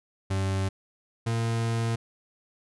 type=tone pair in turn; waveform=40% pulse; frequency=96.4 / 114.77 Hz; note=G2 / A#2; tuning=-28 / -27 cents; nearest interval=minor third; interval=301 cents; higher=second; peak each=-24 dBFS; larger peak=neither; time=0.3-0.69 / 1.26-1.96 s; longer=second; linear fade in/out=10 ms; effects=resampled to 24000 Hz